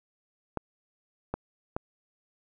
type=clicks; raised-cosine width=1 ms; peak=-16 dBFS; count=3; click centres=0.573 / 1.34 / 1.765 s; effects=none